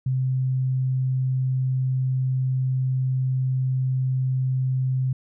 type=tone; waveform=sine; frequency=130 Hz; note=C3; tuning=11 cents flat; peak=-20 dBFS; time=0.06-5.13 s; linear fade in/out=5 ms; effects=none